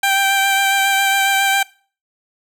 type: tone with vibrato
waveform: 15% pulse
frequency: 784 Hz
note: G5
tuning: in tune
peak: -7 dBFS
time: 0.03-1.63 s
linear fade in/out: 5 ms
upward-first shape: sine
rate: 7.3 Hz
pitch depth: 17 cents each way
effects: noise-tail reverb RT60 0.4 s tail -22 dB re dry